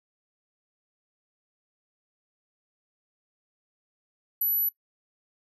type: tone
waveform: sine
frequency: 11850 Hz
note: F#9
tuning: 1 cent sharp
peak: -22 dBFS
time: 4.41-4.69 s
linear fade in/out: 5 ms
effects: noise-tail reverb RT60 0.1 s tail -21 dB re dry